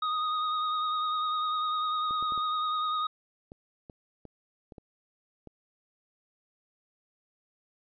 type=tone with vibrato; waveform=square; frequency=1244.5 Hz; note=D#6; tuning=in tune; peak=-28 dBFS; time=0.02-3.07 s; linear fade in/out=5 ms; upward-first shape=sine; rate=10 Hz; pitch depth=27 cents each way
type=clicks; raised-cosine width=2 ms; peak=-32 dBFS; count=10; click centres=2.109 / 2.226 / 2.322 / 2.377 / 3.519 / 3.898 / 4.253 / 4.722 / 4.782 / 5.473 s
effects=resampled to 11025 Hz + 11-bit